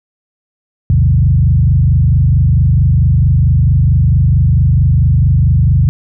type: tone with frequency modulation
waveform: sine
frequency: 105.2 Hz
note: G#2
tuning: 23 cents sharp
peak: -6 dBFS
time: 0.9-5.89 s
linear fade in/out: 0 ms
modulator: 24.5 Hz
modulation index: 1.8
effects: none